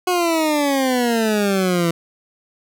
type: exponential sweep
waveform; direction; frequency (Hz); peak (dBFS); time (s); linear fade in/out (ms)
20% pulse; down; 366.8 to 165.9; -11; 0.07-1.91; 5
effects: none